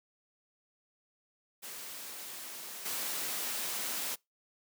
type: noise with level steps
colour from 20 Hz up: white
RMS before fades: -44 / -36 dBFS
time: 1.62-4.16 s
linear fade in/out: 20 ms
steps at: 2.85 s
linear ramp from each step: 10 ms
effects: noise-tail reverb RT60 0.2 s tail -25 dB re dry + high-pass 200 Hz 12 dB/octave